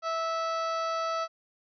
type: harmonic tone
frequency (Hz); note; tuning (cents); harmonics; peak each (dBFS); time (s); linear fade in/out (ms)
655; E5; -11; 1 / 2 / 3 / 4 / 5 / 6 / 7 / 8 / 9; -32 / -30 / -45 / -46 / -49 / -49 / -45 / -53 / -51; 0.02-1.28; 50
effects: none